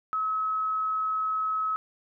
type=tone; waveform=sine; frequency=1285 Hz; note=E6; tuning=45 cents flat; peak=-25 dBFS; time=0.13-1.76 s; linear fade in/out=0 ms; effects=none